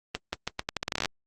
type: accelerating click train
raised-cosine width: 0.2 ms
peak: -10 dBFS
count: 16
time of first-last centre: 0.15-1.057 s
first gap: 180 ms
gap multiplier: 0.81
effects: Opus 24 kbps